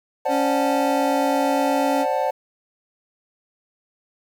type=chord; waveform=triangle; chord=D dominant seventh; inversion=third; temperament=equal with one note detuned; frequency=527.8 / 587.3 / 740 / 880 Hz; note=C5 / D5 / F#5 / A5; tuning=+15 / 0 / 0 / 0 cents; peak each=-23 dBFS; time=0.25-2.31 s; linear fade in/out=10 ms
type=tone; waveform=square; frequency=277.2 Hz; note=C#4; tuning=in tune; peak=-23 dBFS; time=0.28-2.06 s; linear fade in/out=50 ms
effects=8-bit